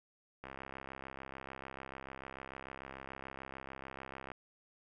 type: click train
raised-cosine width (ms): 0.5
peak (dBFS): -30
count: 260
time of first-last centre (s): 0.44-4.317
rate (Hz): 66.8
effects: none